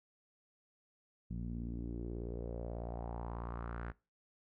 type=tone with low-pass filter sweep; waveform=sawtooth; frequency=58.27 Hz; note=A#1; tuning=in tune; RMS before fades=-42 dBFS; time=1.3-3.92 s; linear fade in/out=10 ms; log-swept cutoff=190 to 1600 Hz; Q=3.4; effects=noise-tail reverb RT60 0.3 s tail -22 dB re dry